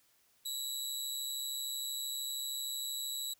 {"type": "tone with amplitude modulation", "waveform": "20% pulse", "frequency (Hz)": 3911, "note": "B7", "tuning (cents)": -18, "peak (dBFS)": -28, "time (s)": [0.45, 3.34], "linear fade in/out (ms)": 10, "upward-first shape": "sine", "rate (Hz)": 133, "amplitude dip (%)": 55, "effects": ["white hiss -70 dBFS RMS until 3.39 s"]}